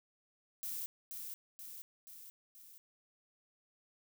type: noise with echo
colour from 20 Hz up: violet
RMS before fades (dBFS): -41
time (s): 0.63-0.86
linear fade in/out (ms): 0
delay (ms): 480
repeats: 4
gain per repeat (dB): -4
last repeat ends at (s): 2.78
effects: none